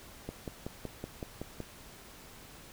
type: click train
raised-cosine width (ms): 2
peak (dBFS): -24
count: 8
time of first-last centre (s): 0.29-1.603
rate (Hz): 5.33
effects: pink hiss -52 dBFS RMS until 2.72 s